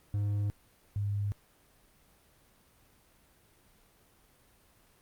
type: tone pair in turn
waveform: triangle / sine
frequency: 102.5 / 101.67 Hz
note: G#2 / G#2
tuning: -22 / -36 cents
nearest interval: unison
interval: 14 cents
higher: first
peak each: -26 / -29 dBFS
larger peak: first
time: 0.14-0.5 / 0.96-1.32 s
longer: neither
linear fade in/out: 0 ms
effects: pink hiss -64 dBFS RMS until 5.01 s + Opus 32 kbps